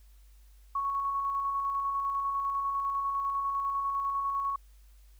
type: tone with tremolo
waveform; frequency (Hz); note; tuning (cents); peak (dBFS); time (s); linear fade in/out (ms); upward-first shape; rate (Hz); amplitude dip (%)
sine; 1108.7; C#6; 0; -27; 0.75-4.56; 5; square; 10; 25
effects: added 50 Hz sine -53 dBFS peak until 5.19 s + white hiss -68 dBFS RMS until 5.19 s